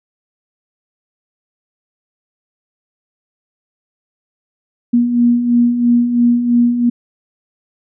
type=beating tone pair; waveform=sine; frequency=237.1 / 240.1 Hz; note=A#3 / B3; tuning=+30 / -49 cents; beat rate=3 Hz; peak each=-18 / -10 dBFS; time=4.93-6.9 s; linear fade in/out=10 ms; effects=none